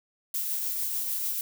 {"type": "noise with tremolo", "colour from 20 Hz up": "violet", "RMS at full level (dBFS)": -29, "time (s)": [0.34, 1.41], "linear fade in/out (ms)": 2, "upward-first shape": "triangle", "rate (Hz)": 6.7, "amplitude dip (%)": 30, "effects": []}